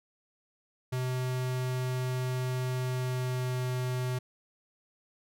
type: tone with pitch glide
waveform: square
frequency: 127.5 to 126.55 Hz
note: C3 to B2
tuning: -44 to +43 cents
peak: -30 dBFS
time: 0.92-4.19 s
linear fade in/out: 10 ms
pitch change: -13 cents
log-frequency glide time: 2.79-3.7 s
effects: none